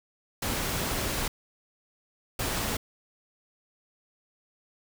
pink noise bursts at uneven times, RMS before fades -30 dBFS, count 2, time 0.42-1.28 / 2.39-2.77 s, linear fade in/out 5 ms, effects none

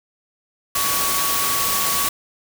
sine tone in noise, 1126 Hz, C#6, 27 cents sharp, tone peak -25 dBFS, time 0.75-2.09 s, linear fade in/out 5 ms, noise white, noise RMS -21 dBFS, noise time 0.75-2.09 s, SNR -7 dB, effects none

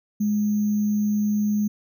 sine tone with sample-and-hold, 208.8 Hz, G#3, 10 cents sharp, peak -19 dBFS, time 0.2-1.68 s, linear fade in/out 10 ms, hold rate 6300 Hz, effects none

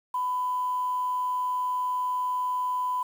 sine tone with quantisation, 1000 Hz, B5, 21 cents sharp, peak -25 dBFS, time 0.14-3.03 s, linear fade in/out 5 ms, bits 8, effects none

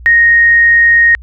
sine tone, 1864.7 Hz, A#6, in tune, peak -4 dBFS, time 0.06-1.15 s, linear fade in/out 0 ms, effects added 60 Hz sine -29 dBFS peak until 1.22 s

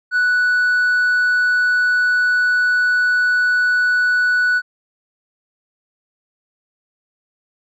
triangle tone with hard clipping, 1480 Hz, F#6, in tune, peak -12 dBFS, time 0.11-4.62 s, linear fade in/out 50 ms, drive 1 dB, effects none

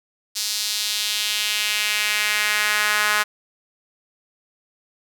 sawtooth tone with high-pass filter sweep, 210 Hz, G#3, 19 cents sharp, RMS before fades -22 dBFS, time 0.35-3.24 s, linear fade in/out 20 ms, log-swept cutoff 4800 to 1400 Hz, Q 1.8, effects none

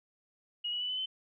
sine tone with pitch steps, 2893 / 2933 / 2974 / 3016 / 3058 Hz, F#7 / F#7 / F#7 / F#7 / G7, -40 / -16 / +8 / +32 / -44 cents, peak -32 dBFS, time 0.64-1.06 s, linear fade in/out 10 ms, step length 84 ms, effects none

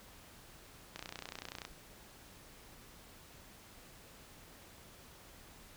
click train, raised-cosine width 0.2 ms, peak -25 dBFS, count 22, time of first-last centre 0.96-1.651 s, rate 30.4 Hz, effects pink hiss -57 dBFS RMS until 5.76 s

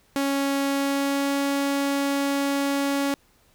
sawtooth tone with pitch glide, 277.2 to 279.5 Hz, C#4 to C#4, 0 to +14 cents, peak -18 dBFS, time 0.16-3.14 s, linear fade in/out 0 ms, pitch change +14 cents, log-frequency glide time 0.67-1.37 s, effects pink hiss -61 dBFS RMS until 3.54 s

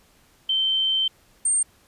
sine tone pair in turn, 3107 / 8689 Hz, G7 / C#9, -16 / -36 cents, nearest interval octave + tritone, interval 1780 cents, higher second, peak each -19 / -18 dBFS, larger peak second, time 0.49-1.08 / 1.45-1.63 s, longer first, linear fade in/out 5 ms, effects pink hiss -58 dBFS RMS until 1.87 s + resampled to 32000 Hz

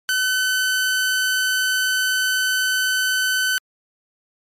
sawtooth tone, 1516 Hz, F#6, 42 cents sharp, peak -14 dBFS, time 0.09-3.58 s, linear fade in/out 0 ms, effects MP3 64 kbps

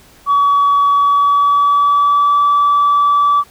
sine tone with pitch glide, 1135 to 1154.8 Hz, C#6 to D6, +41 to -30 cents, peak -7 dBFS, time 0.26-3.44 s, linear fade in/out 50 ms, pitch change +29 cents, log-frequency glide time 0.89-2.38 s, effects tanh soft clip ceiling -6 dBFS + pink hiss -45 dBFS RMS until 3.5 s

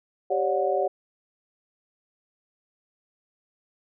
sine tone cluster, 389.6 / 546 / 586 / 731 Hz, G4 / C#5 / D5 / F#5, -11 / -26 / -4 / -21 cents, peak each -27 dBFS, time 0.3-0.88 s, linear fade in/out 10 ms, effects none

